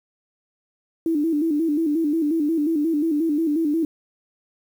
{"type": "tone with vibrato", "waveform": "sine", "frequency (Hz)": 311.1, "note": "D#4", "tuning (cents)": 0, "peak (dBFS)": -18, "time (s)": [1.06, 3.85], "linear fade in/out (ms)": 2, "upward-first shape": "square", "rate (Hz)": 5.6, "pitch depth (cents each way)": 95, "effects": ["8-bit"]}